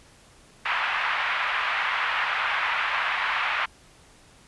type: band-pass noise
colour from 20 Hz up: pink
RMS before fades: -26 dBFS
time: 0.65-3.66 s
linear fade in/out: 10 ms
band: 950 to 2700 Hz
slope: 24 dB/octave
effects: pink hiss -54 dBFS RMS until 4.47 s + resampled to 24000 Hz